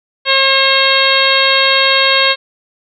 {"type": "harmonic tone", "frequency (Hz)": 539, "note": "C#5", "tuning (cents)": -49, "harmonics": [1, 2, 3, 4, 5, 6, 7, 8], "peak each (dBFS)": [-17, -17, -17, -17, -17, -17, -17, -17], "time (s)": [0.25, 2.36], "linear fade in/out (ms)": 50, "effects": []}